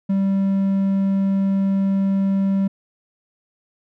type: tone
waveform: triangle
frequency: 194.9 Hz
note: G3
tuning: 10 cents flat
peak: -14 dBFS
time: 0.09-2.68 s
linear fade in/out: 10 ms
effects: none